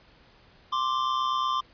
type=tone pair together; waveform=square; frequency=1046.5 / 1174.7 Hz; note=C6 / D6; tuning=0 / 0 cents; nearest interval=major second; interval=200 cents; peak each=-28 dBFS; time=0.72-1.61 s; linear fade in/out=10 ms; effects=pink hiss -57 dBFS RMS until 1.73 s + resampled to 11025 Hz